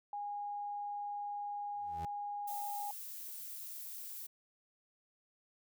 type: tone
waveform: sine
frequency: 820 Hz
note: G#5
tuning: 22 cents flat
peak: -38 dBFS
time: 0.13-2.91 s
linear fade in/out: 2 ms
type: tone with exponential growth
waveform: 30% pulse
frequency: 82.3 Hz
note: E2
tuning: 2 cents flat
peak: -38 dBFS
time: 1.74-2.05 s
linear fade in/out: 0 ms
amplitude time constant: 67 ms
type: noise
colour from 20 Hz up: violet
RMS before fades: -46 dBFS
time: 2.47-4.27 s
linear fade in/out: 10 ms
effects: none